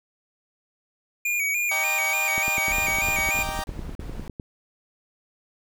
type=tone with vibrato; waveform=square; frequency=2339 Hz; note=D7; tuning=8 cents flat; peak=-23 dBFS; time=1.25-3.43 s; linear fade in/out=5 ms; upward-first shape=square; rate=3.4 Hz; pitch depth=60 cents each way
type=chord; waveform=sawtooth; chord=Eb major seventh; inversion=none; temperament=equal; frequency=622.3 / 784 / 932.3 / 1174.7 Hz; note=Eb5 / G5 / Bb5 / D6; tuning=0 / 0 / 0 / 0 cents; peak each=-32 / -28 / -31 / -32 dBFS; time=1.71-3.64 s; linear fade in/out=5 ms
type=click train; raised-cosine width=3 ms; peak=-21 dBFS; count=21; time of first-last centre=2.38-4.398 s; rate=9.91 Hz
type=noise bursts; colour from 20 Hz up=brown; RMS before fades=-35 dBFS; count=5; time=2.69-4.278 s; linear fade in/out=0 ms; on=280 ms; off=47 ms
effects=none